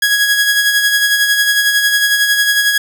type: tone with tremolo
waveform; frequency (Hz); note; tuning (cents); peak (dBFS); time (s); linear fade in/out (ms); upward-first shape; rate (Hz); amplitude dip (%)
sawtooth; 1661.2; G#6; 0; -5; 0.02-2.78; 5; sine; 11; 45
effects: none